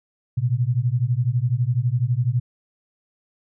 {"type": "beating tone pair", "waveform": "sine", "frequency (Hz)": [116.54, 128.54], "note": ["A#2", "C3"], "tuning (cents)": [0, -30], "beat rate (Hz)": 12, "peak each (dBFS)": -21, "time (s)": [0.37, 2.4], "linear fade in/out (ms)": 10, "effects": []}